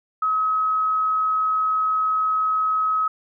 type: tone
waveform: sine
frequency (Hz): 1277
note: D#6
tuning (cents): +45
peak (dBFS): -18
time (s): 0.22-3.08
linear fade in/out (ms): 5
effects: none